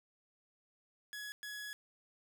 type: tone bursts at uneven times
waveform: sawtooth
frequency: 1683 Hz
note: G#6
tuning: 23 cents sharp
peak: -39 dBFS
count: 2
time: 1.13-1.32 / 1.43-1.73 s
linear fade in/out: 0 ms
effects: none